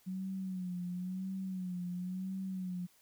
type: tone with vibrato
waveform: sine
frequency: 184.2 Hz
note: F#3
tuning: 7 cents flat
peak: -36 dBFS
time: 0.06-2.87 s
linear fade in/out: 20 ms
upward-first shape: sine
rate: 0.97 Hz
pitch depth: 63 cents each way
effects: white hiss -67 dBFS RMS until 3.01 s